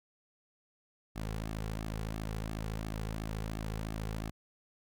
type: tone with flanger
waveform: sawtooth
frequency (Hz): 53.9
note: A1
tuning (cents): -35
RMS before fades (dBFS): -38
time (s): 1.15-4.31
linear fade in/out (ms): 20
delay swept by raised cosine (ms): 2 to 3.3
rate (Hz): 2.9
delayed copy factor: -0.6
effects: none